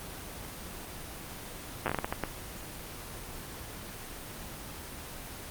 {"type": "slowing click train", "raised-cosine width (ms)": 0.5, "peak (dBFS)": -14, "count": 10, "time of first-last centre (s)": [1.86, 2.237], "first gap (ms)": 8, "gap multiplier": 1.39, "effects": ["pink hiss -42 dBFS RMS until 5.5 s", "Opus 24 kbps"]}